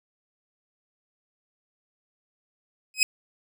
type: tone with exponential growth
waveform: 20% pulse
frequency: 2533 Hz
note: D#7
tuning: 30 cents sharp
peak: -8 dBFS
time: 2.94-3.03 s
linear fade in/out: 1 ms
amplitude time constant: 18 ms
effects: none